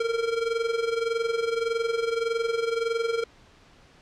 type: tone with amplitude modulation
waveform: square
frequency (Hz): 460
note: A#4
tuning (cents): -23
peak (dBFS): -22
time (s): 0-3.24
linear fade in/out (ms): 5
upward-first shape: sine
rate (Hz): 21.7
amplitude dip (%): 70
effects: pink hiss -55 dBFS RMS until 4.01 s + low-pass 5000 Hz 12 dB/octave